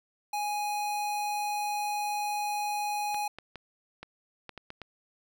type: tone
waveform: square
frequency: 830.6 Hz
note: G#5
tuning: in tune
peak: -30 dBFS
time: 0.33-3.28 s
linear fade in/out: 5 ms
type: clicks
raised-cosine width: 0.3 ms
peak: -25 dBFS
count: 8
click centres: 3.145 / 3.386 / 3.557 / 4.03 / 4.493 / 4.577 / 4.704 / 4.817 s
effects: none